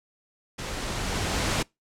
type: noise with level ramp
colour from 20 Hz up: pink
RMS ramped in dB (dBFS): -34 to -24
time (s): 0.58-1.63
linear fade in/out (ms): 10
effects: noise-tail reverb RT60 0.2 s tail -25 dB re dry + low-pass 8000 Hz 12 dB/octave